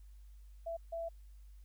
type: tone bursts at uneven times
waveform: sine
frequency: 667 Hz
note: E5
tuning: 20 cents sharp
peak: -37 dBFS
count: 2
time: 0.66-0.77 / 0.92-1.09 s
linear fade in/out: 10 ms
effects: added 50 Hz sine -52 dBFS peak until 1.64 s + white hiss -75 dBFS RMS until 1.64 s